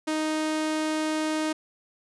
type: tone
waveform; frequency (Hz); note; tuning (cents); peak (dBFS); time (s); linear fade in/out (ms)
sawtooth; 311.1; D#4; 0; -21; 0.07-1.53; 10
effects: resampled to 24000 Hz